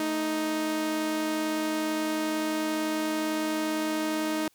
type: tone pair together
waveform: sawtooth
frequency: 220.4 / 311.7 Hz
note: A3 / D#4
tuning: +3 / +3 cents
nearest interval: tritone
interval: 600 cents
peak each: -33 / -23 dBFS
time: 0-4.48 s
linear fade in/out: 2 ms
effects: white hiss -65 dBFS RMS until 4.54 s